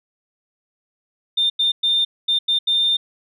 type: tone bursts at uneven times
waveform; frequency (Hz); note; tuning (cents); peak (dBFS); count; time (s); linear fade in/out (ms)
sine; 3609; A7; +43; -14; 6; 1.37-1.5 / 1.59-1.72 / 1.83-2.05 / 2.28-2.39 / 2.48-2.59 / 2.67-2.97; 10
effects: tanh soft clip ceiling -10 dBFS